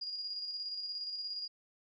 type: tone with tremolo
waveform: sine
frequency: 4851 Hz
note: D#8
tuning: 45 cents flat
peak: -36 dBFS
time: 0.01-1.48 s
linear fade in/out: 10 ms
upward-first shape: square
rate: 17 Hz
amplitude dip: 35%
effects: none